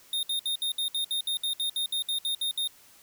square tone bursts, 3679 Hz, A#7, 24 cents flat, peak -27 dBFS, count 16, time 0.13-2.675 s, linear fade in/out 2 ms, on 100 ms, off 63 ms, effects white hiss -56 dBFS RMS until 3.02 s

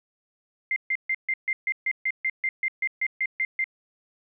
sine tone bursts, 2093 Hz, C7, in tune, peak -22 dBFS, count 16, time 0.71-3.642 s, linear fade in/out 2 ms, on 52 ms, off 140 ms, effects none

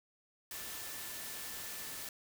sine tone in noise, 1760 Hz, A6, in tune, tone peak -55 dBFS, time 0.51-2.09 s, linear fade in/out 2 ms, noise white, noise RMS -44 dBFS, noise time 0.51-2.09 s, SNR -14 dB, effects none

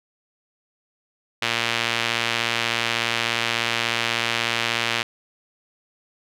sawtooth tone with band-pass filter, 116.54 Hz, A#2, in tune, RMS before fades -24 dBFS, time 1.42-5.03 s, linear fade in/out 5 ms, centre 2800 Hz, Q 1.4, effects none

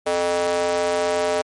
square tone with high-pass filter, 87.31 Hz, F2, in tune, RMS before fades -21 dBFS, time 0.06-1.42 s, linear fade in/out 10 ms, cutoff 530 Hz, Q 4.1, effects MP3 48 kbps

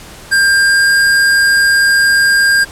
square tone with pitch glide, 1596 to 1606.2 Hz, G6 to G6, +31 to +42 cents, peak -8 dBFS, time 0.31-2.65 s, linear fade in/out 20 ms, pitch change +11 cents, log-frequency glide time 0.47-0.93 s, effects pink hiss -34 dBFS RMS until 2.71 s + low-pass 12000 Hz 12 dB/octave

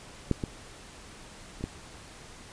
clicks, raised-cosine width 3 ms, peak -11 / -17 / -29 / -18 dBFS, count 4, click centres 0.313 / 0.438 / 1.609 / 1.64 s, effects pink hiss -48 dBFS RMS until 2.52 s + resampled to 22050 Hz

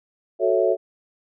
sine chord, F# minor seventh, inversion none, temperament equal, 370 / 440 / 554.4 / 659.3 Hz, F#4 / A4 / C#5 / E5, 0 / 0 / 0 / 0 cents, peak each -22 dBFS, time 0.39-0.77 s, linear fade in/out 50 ms, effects none

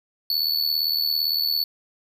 square tone with amplitude modulation, 4444 Hz, C#8, 4 cents sharp, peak -18 dBFS, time 0.3-1.64 s, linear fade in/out 2 ms, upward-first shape sine, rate 77.7 Hz, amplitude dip 70%, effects none

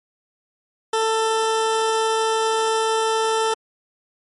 20% pulse tone, 444.3 Hz, A4, 17 cents sharp, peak -13 dBFS, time 0.93-3.54 s, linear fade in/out 5 ms, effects MP3 48 kbps

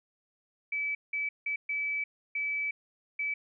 sine tone bursts at uneven times, 2300 Hz, D7, 37 cents flat, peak -29 dBFS, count 6, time 0.72-0.95 / 1.13-1.29 / 1.46-1.56 / 1.69-2.04 / 2.35-2.71 / 3.19-3.34 s, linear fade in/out 5 ms, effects none

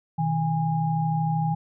sine tone cluster, 126.5 / 159.4 / 817 Hz, B2 / D#3 / G#5, +42 / +42 / -29 cents, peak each -32 / -23 / -27 dBFS, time 0.18-1.55 s, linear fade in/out 10 ms, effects none

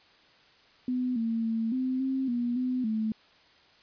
sine tone with pitch steps, 251.4 / 227.4 / 225.3 / 257.9 / 265.1 / 240.5 / 253.4 / 218.8 Hz, B3 / A#3 / A3 / C4 / C4 / B3 / B3 / A3, +31 / -43 / +41 / -25 / +23 / -46 / +45 / -9 cents, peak -26 dBFS, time 0.88-3.12 s, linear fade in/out 2 ms, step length 280 ms, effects white hiss -59 dBFS RMS until 3.82 s + resampled to 11025 Hz

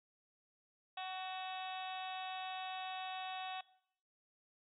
harmonic tone with a mistuned harmonic, 374.4 Hz, F#4, 20 cents sharp, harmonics 2 / 3 / 4 / 5 / 6 / 7 / 8 / 9 / 10, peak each -43 / -51 / -55 / -55 / -61 / -50 / -57 / -52 / -53 dBFS, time 0.97-3.61 s, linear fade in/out 5 ms, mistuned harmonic 5, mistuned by -25 cents, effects noise-tail reverb RT60 0.7 s tail -20 dB re dry

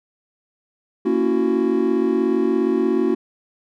triangle chord, F# dominant seventh, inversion first, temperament just, 231.2 / 277.5 / 333 / 370 Hz, A#3 / C#4 / E4 / F#4, -14 / +2 / +18 / 0 cents, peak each -21 / -21 / -20 / -18 dBFS, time 1.05-3.15 s, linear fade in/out 10 ms, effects none

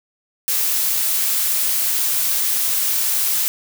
blue noise, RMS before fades -19 dBFS, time 0.48-3.48 s, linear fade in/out 0 ms, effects none

